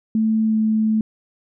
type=tone with pitch glide; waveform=sine; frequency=220 to 218.2 Hz; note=A3 to A3; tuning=0 to -14 cents; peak=-15 dBFS; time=0.15-1.01 s; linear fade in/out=2 ms; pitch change=-14 cents; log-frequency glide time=0.45-0.56 s; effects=none